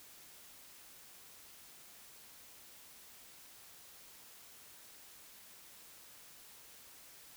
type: silence
effects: white hiss -57 dBFS RMS until 7.36 s